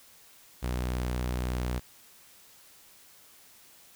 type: tone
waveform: sawtooth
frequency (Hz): 61.74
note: B1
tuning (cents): 0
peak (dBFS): -25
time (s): 0.62-1.8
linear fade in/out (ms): 20
effects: white hiss -56 dBFS RMS until 3.95 s